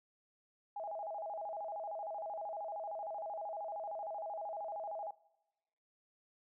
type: tone with vibrato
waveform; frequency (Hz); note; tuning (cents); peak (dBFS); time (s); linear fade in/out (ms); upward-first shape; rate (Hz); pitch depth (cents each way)
sine; 729; F#5; -26; -39; 0.76-5.11; 5; square; 13; 200
effects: noise-tail reverb RT60 1.0 s tail -21 dB re dry